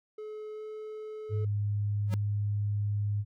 triangle tone with pitch glide, 428.2 to 430.9 Hz, A4 to A4, -47 to -36 cents, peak -36 dBFS, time 0.18-1.45 s, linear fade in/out 5 ms, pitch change +11 cents, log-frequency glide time 0.53-0.62 s
sine tone, 103.1 Hz, G#2, 12 cents flat, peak -27 dBFS, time 1.29-3.25 s, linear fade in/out 50 ms
square tone with exponential growth, 185 Hz, F#3, in tune, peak -30 dBFS, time 2.06-2.14 s, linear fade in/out 0 ms, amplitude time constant 16 ms
effects none

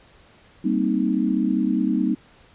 sine chord, C minor seventh, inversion second, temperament equal with one note detuned, 196 / 231.7 / 261.6 / 311.1 Hz, G3 / Bb3 / C4 / Eb4, 0 / -10 / 0 / 0 cents, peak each -24 dBFS, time 0.64-2.15 s, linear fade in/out 10 ms, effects pink hiss -53 dBFS RMS until 2.54 s + resampled to 8000 Hz

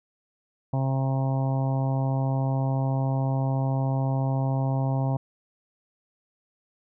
harmonic tone, 133.8 Hz, C3, 39 cents sharp, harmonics 1 / 2 / 3 / 4 / 5 / 6 / 7 / 8, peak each -23 / -32 / -43 / -37 / -35 / -37 / -38 / -47 dBFS, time 0.73-5.17 s, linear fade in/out 5 ms, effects none

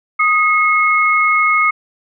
sine tone pair together, 1247 / 2174 Hz, D#6 / C#7, +3 / -34 cents, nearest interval minor seventh, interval 963 cents, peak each -13 dBFS, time 0.19-1.71 s, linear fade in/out 10 ms, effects none

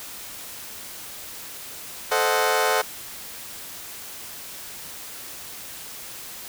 20% pulse chord, A diminished seventh, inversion none, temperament equal with one note detuned, 438.2 / 523.3 / 622.3 / 740 Hz, A4 / C5 / Eb5 / Gb5, -7 / 0 / 0 / 0 cents, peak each -19 / -20 / -22 / -20 dBFS, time 2.11-2.82 s, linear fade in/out 10 ms, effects white hiss -38 dBFS RMS until 6.48 s

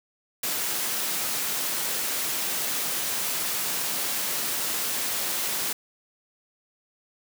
white high-pass noise, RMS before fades -28 dBFS, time 0.43-5.73 s, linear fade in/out 5 ms, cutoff 150 Hz, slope 12 dB/octave, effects none

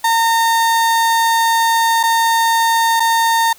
35% pulse tone with dropouts, 914 Hz, A#5, 34 cents flat, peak -10 dBFS, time 0.04-3.53 s, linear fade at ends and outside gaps 5 ms, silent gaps 2.031-2.035 / 2.998-3.002 s, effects white hiss -45 dBFS RMS until 3.58 s

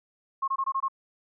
sine tone bursts, 1079 Hz, C#6, 47 cents flat, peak -24 dBFS, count 6, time 0.42-0.884 s, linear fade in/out 10 ms, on 59 ms, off 22 ms, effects none

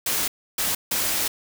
white noise bursts at uneven times, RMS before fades -24 dBFS, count 3, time 0.06-0.28 / 0.58-0.75 / 0.91-1.28 s, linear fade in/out 5 ms, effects none

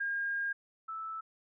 sine tone pair in turn, 1617 / 1314.7 Hz, G#6 / E6, -47 / -5 cents, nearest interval major third, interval 358 cents, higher first, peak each -31 / -37 dBFS, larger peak first, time 0-0.53 / 0.88-1.21 s, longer first, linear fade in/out 10 ms, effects none

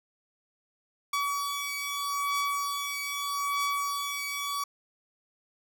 sawtooth beating tone pair, 1138 / 1138.8 Hz, C#6 / C#6, +45 / +46 cents, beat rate 0.8 Hz, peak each -27 / -30 dBFS, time 1.13-4.64 s, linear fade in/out 5 ms, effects none

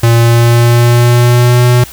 square tone with pitch glide, 116.54 to 122.83 Hz, A#2 to B2, 0 to -9 cents, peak -5 dBFS, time 0.03-1.84 s, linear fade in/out 5 ms, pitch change +91 cents, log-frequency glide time 0.13-1.64 s, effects added 60 Hz sine -36 dBFS peak until 1.92 s + white hiss -31 dBFS RMS until 1.92 s

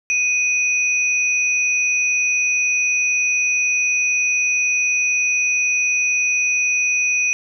sine tone pair together, 2489 / 5920 Hz, D#7 / F#8, 0 / 0 cents, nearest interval octave + minor third, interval 1500 cents, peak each -16 / -24 dBFS, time 0.1-7.33 s, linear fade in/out 0 ms, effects none

